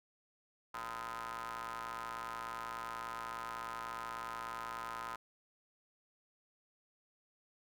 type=ring-modulated tone; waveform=sawtooth; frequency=116.5 Hz; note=A#2; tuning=1 cent flat; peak=-34 dBFS; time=0.74-5.16 s; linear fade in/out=5 ms; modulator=1140 Hz; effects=none